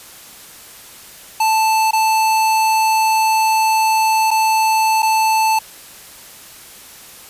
square tone with dropouts, 880 Hz, A5, in tune, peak -13 dBFS, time 1.4-5.59 s, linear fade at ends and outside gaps 5 ms, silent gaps 1.91-1.931 / 4.307-4.312 / 5.022-5.028 s, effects white hiss -39 dBFS RMS until 7.29 s + resampled to 32000 Hz

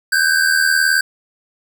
square tone pair together, 1525 / 1604.1 Hz, G6 / G6, -48 / +39 cents, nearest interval minor second, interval 87 cents, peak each -16 dBFS, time 0.12-1.01 s, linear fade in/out 5 ms, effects none

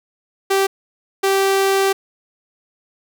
sawtooth tone bursts at uneven times, 389.5 Hz, G4, 11 cents flat, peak -10 dBFS, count 2, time 0.5-0.67 / 1.23-1.93 s, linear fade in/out 10 ms, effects none

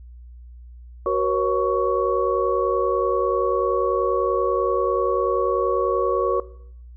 sine tone cluster, 374.6 / 477.7 / 548 / 1118 Hz, F#4 / A#4 / C#5 / C#6, +21 / +42 / -20 / +14 cents, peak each -24 / -24 / -24 / -24 dBFS, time 1.06-6.4 s, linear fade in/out 2 ms, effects noise-tail reverb RT60 0.7 s tail -19 dB re dry + added 60 Hz sine -39 dBFS peak until 6.96 s

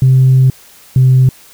sine tone pair in turn, 130.81 / 129.53 Hz, C3 / C3, 0 / -17 cents, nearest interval unison, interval 17 cents, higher first, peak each -3 dBFS, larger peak neither, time 0.02-0.5 / 0.96-1.29 s, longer first, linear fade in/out 2 ms, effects tanh soft clip ceiling -1 dBFS + white hiss -41 dBFS RMS until 1.53 s

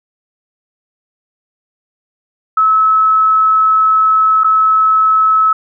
sine tone with dropouts, 1296 Hz, E6, 30 cents flat, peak -7 dBFS, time 2.57-5.53 s, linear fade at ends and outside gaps 5 ms, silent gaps 4.436-4.443 s, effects none

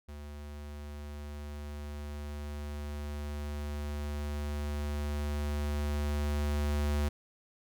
square tone with level ramp, 73.42 Hz, D2, in tune, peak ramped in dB -43 to -28 dBFS, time 0.08-7.09 s, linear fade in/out 10 ms, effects none

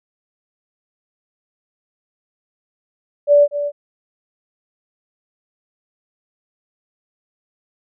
sine tone with echo, 580 Hz, D5, 22 cents flat, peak -7 dBFS, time 3.27-3.48 s, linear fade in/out 50 ms, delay 240 ms, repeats 1, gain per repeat -11 dB, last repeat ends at 3.72 s, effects none

